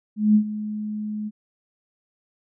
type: tone with ADSR envelope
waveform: sine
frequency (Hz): 212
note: G#3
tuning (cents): +36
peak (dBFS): -11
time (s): 0.16-1.31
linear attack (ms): 190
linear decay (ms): 85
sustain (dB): -15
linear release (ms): 38
effects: none